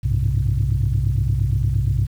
sine tone cluster, 62.2 / 96.9 / 105.5 / 131.5 Hz, B1 / G2 / G#2 / C3, +13 / -20 / +28 / +9 cents, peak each -21 dBFS, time 0.03-2.07 s, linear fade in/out 20 ms, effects tanh soft clip ceiling -10 dBFS + 8-bit

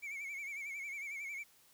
triangle tone with vibrato, 2249 Hz, C#7, 24 cents sharp, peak -39 dBFS, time 0.02-1.44 s, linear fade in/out 20 ms, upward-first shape sine, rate 11 Hz, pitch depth 78 cents each way, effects white hiss -66 dBFS RMS until 1.73 s

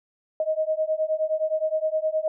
sine beating tone pair, 622.3 / 631.9 Hz, D#5 / D#5, 0 / +27 cents, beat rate 9.6 Hz, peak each -25 dBFS, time 0.4-2.28 s, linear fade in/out 2 ms, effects none

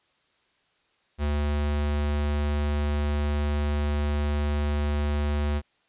square tone, 73.42 Hz, D2, in tune, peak -24 dBFS, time 1.18-5.62 s, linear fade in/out 50 ms, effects white hiss -67 dBFS RMS until 5.88 s + resampled to 8000 Hz

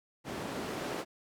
white noise with band-pass filter sweep, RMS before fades -38 dBFS, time 0.24-1.05 s, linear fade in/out 50 ms, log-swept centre 240 to 370 Hz, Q 0.78, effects none

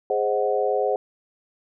sine chord, Ab dominant seventh, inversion none, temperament equal, 415.3 / 523.3 / 622.3 / 740 Hz, Ab4 / C5 / Eb5 / Gb5, 0 / 0 / 0 / 0 cents, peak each -24 / -24 / -28 / -26 dBFS, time 0.1-0.96 s, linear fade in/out 2 ms, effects none

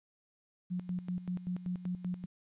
sine tone with tremolo, 180 Hz, F#3, 47 cents flat, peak -32 dBFS, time 0.7-2.26 s, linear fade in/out 20 ms, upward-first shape square, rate 5.2 Hz, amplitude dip 75%, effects resampled to 8000 Hz + 12-bit

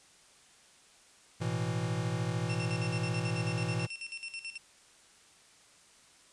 square chord, A suspended second, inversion none, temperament equal, 110 / 123.47 / 164.81 Hz, A2 / B2 / E3, 0 / 0 / 0 cents, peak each -36 dBFS, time 1.4-3.87 s, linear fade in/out 20 ms
sawtooth tone with tremolo, 2700 Hz, E7, 41 cents sharp, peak -34 dBFS, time 2.49-4.58 s, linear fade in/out 10 ms, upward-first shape square, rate 9.2 Hz, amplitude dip 75%
effects white hiss -60 dBFS RMS until 6.32 s + resampled to 22050 Hz

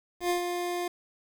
25% pulse tone with ADSR envelope, 352.3 Hz, F4, 15 cents sharp, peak -20 dBFS, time 0.2-0.88 s, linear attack 95 ms, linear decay 120 ms, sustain -6 dB, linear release 5 ms, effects 8-bit

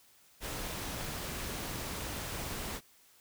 pink noise, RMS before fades -39 dBFS, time 0.4-2.81 s, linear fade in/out 50 ms, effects white hiss -63 dBFS RMS until 3.2 s

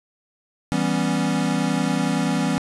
square chord, C# half-diminished seventh, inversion first, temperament equal, 164.81 / 196 / 246.9 / 277.2 Hz, E3 / G3 / B3 / C#4, 0 / 0 / 0 / 0 cents, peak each -26 dBFS, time 0.72-2.58 s, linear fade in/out 0 ms, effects resampled to 24000 Hz + 8-bit

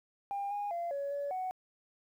sine tone with pitch steps, 801 / 819 / 687 / 562 / 569 / 744 Hz, G5 / G#5 / F5 / C#5 / C#5 / F#5, +37 / -24 / -29 / +24 / +45 / +9 cents, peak -32 dBFS, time 0.31-1.51 s, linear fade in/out 0 ms, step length 200 ms, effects tanh soft clip ceiling -30 dBFS + 11-bit

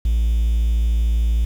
triangle tone, 56.6 Hz, A1, 50 cents sharp, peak -12 dBFS, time 0.05-1.45 s, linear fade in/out 5 ms, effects tanh soft clip ceiling -9 dBFS + 7-bit

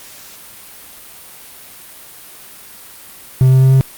triangle tone with pitch steps, 130.1 / 131.08 / 132.07 / 133.06 Hz, C3 / C3 / C3 / C3, -9 / +4 / +17 / +29 cents, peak -4 dBFS, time 3.41-3.81 s, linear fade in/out 0 ms, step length 100 ms, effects white hiss -37 dBFS RMS until 3.97 s + Opus 48 kbps

